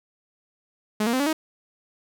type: tone with pitch steps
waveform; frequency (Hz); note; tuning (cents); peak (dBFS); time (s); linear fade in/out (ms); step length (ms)
sawtooth; 212.5 / 234.4 / 258.6 / 285.3 / 314.7; G#3 / A#3 / C4 / C#4 / D#4; +40 / +10 / -20 / +50 / +20; -17; 1-1.33; 5; 66
effects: none